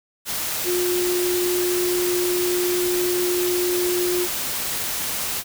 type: tone in noise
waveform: sine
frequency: 357 Hz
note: F4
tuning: 38 cents sharp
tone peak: -20 dBFS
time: 0.64-4.28 s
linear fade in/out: 50 ms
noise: white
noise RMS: -26 dBFS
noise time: 0.25-5.44 s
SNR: +3 dB
effects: none